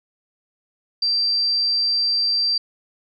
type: tone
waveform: sine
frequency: 4699 Hz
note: D8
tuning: in tune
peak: -17 dBFS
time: 1.02-2.58 s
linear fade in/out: 5 ms
effects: none